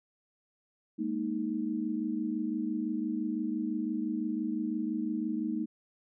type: chord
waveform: sine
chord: Ab suspended second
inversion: none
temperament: just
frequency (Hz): 207.7 / 233.6 / 311.5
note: Ab3 / Bb3 / Eb4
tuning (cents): 0 / +4 / +2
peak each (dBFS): -36 / -34 / -33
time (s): 0.98-5.66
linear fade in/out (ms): 20
effects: none